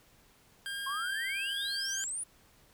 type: tone with vibrato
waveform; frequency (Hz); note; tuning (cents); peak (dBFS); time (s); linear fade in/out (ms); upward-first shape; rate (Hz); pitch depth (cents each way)
25% pulse; 1597; G6; +32; -32; 0.66-2.04; 0; sine; 1.3; 18
type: exponential sweep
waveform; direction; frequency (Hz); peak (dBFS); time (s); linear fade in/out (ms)
sine; up; 1046.5 to 10020; -34; 0.86-2.24; 10
effects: pink hiss -63 dBFS RMS until 2.73 s